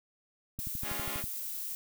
click train, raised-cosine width 5 ms, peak -28 dBFS, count 9, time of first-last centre 0.59-1.24 s, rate 12.3 Hz
violet noise, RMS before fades -38 dBFS, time 0.59-1.75 s, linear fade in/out 0 ms
5% pulse chord, Db major, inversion second, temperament equal, 207.7 / 277.2 / 349.2 Hz, Ab3 / Db4 / F4, 0 / 0 / 0 cents, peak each -31 dBFS, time 0.82-1.24 s, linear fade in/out 50 ms
effects none

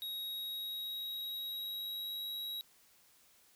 square tone with pitch glide, 3789 to 3853 Hz, A#7 to B7, +27 to -44 cents, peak -39 dBFS, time 0.02-2.61 s, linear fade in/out 0 ms, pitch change +29 cents, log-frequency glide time 0.27-2.33 s, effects white hiss -66 dBFS RMS until 3.55 s

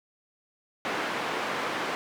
white band-pass noise, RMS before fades -31 dBFS, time 0.85-1.95 s, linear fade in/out 0 ms, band 230 to 1700 Hz, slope 12 dB/octave, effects none

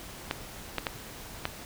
clicks, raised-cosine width 0.3 ms, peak -12 dBFS, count 4, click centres 0.311 / 0.783 / 0.868 / 1.454 s, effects pink hiss -44 dBFS RMS until 1.65 s

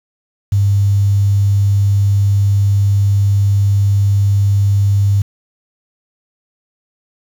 sine tone with quantisation, 100 Hz, G2, 35 cents sharp, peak -9 dBFS, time 0.52-5.22 s, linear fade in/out 5 ms, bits 6, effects none

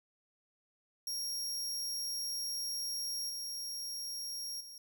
sawtooth tone with level steps, 5588 Hz, F8, in tune, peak -33 / -36 / -45 dBFS, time 1.07-4.78 s, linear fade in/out 2 ms, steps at 3.29 / 4.6 s, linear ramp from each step 10 ms, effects none

